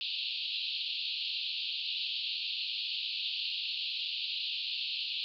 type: band-pass noise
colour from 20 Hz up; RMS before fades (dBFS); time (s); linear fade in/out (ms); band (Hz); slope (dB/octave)
white; -36; 0.01-5.24; 0; 2600 to 4500; 96
effects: none

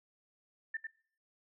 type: tone with echo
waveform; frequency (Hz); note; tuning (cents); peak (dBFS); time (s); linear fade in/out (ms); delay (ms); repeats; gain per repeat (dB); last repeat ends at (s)
sine; 1786; A6; +25; -34; 0.74-0.77; 5; 100; 1; -4; 0.87
effects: noise-tail reverb RT60 0.6 s tail -23 dB re dry

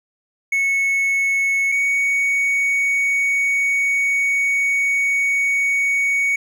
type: tone pair in turn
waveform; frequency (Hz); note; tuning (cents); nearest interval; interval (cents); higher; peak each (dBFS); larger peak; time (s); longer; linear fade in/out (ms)
triangle; 2202 / 2234; C#7 / C#7; -12 / +13; unison; 25; second; -14 / -14; neither; 0.52-1.72 / 1.72-6.36; second; 5
effects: none

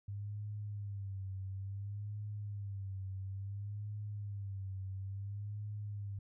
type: tone with vibrato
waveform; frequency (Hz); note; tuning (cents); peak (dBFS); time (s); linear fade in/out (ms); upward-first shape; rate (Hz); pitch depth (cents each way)
sine; 100; G2; +35; -39; 0.08-6.19; 5; sine; 0.58; 76
effects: none

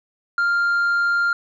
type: tone with tanh clipping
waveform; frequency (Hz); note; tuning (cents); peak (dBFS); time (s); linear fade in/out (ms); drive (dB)
triangle; 1396.9; F6; 0; -17; 0.38-1.33; 2; 7
effects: none

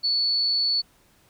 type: tone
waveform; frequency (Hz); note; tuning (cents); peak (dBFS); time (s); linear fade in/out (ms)
sine; 4441; C#8; +2; -20; 0.03-0.82; 20
effects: pink hiss -60 dBFS RMS until 1.29 s

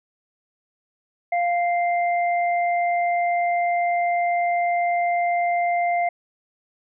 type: tone pair together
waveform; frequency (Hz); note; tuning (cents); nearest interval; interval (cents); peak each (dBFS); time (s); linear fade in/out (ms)
sine; 698 / 2092; F5 / C7; -1 / -1; octave + perfect fifth; 1900; -19 / -28; 1.32-6.09; 5
effects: none

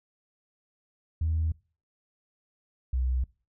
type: tone pair in turn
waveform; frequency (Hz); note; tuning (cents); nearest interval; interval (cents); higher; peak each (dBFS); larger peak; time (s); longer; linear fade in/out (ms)
sine; 80.2 / 63.45; E2 / B1; -47 / +47; major third; 406; first; -23; neither; 1.21-1.52 / 2.93-3.24; neither; 5
effects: noise-tail reverb RT60 0.4 s tail -24 dB re dry + tanh soft clip ceiling -20 dBFS

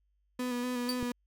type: tone with vibrato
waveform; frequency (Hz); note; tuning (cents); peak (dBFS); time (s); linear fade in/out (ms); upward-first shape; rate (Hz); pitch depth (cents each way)
35% pulse; 246.9; B3; 0; -30; 0.39-1.12; 5; square; 4.1; 22
type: tone with exponential decay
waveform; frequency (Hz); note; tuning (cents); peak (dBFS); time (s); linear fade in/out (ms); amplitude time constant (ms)
40% pulse; 4618; D8; -30; -27; 0.89-1; 1; 23
type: click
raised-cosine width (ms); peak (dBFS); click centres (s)
3; -24; 1.028
effects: added 50 Hz sine -70 dBFS peak until 1.26 s

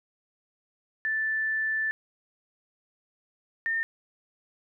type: tone pair in turn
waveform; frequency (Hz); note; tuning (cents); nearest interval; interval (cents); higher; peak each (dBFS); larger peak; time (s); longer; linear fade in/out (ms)
sine; 1760 / 1815.8; A6 / A#6; 0 / -46; minor second; 54; second; -25; neither; 1.05-1.91 / 3.66-3.83; first; 0
effects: none

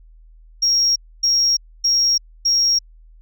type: tone bursts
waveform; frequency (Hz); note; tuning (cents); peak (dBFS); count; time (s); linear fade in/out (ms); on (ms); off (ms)
sine; 5590; F8; +1; -12; 4; 0.62-2.79; 10; 340; 270
effects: tanh soft clip ceiling -10 dBFS + added 40 Hz sine -43 dBFS peak until 3.21 s

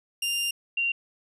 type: tone pair in turn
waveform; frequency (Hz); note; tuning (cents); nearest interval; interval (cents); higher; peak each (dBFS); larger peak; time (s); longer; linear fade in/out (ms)
sawtooth / sine; 2794 / 2765; F7 / F7; 0 / -18; unison; 18; first; -22 / -23; first; 0.22-0.51 / 0.77-0.92; first; 5
effects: resampled to 32000 Hz

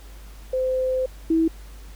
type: tone pair in turn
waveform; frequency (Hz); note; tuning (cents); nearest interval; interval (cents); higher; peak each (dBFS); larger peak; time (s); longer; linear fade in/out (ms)
sine; 516 / 325.1; C5 / E4; -24 / -24; minor sixth; 800; first; -20 / -16; second; 0.53-1.06 / 1.3-1.48; first; 5
effects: added 50 Hz sine -39 dBFS peak until 1.95 s + pink hiss -50 dBFS RMS until 1.95 s

